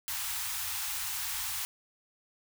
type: band-stop noise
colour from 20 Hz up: white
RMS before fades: -35 dBFS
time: 0.08-1.65 s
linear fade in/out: 0 ms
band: 110 to 770 Hz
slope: 96 dB/octave
effects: none